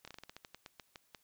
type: slowing click train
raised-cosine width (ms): 0.2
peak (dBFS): -30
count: 14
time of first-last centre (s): 0.05-1.148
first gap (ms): 26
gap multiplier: 1.18
effects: white hiss -73 dBFS RMS until 1.23 s